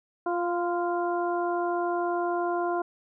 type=harmonic tone with a mistuned harmonic; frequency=349.2 Hz; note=F4; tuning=in tune; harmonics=1 / 2 / 3 / 4; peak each=-28 / -29 / -33 / -37 dBFS; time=0.26-2.82 s; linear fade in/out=5 ms; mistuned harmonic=3; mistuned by=-21 cents; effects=none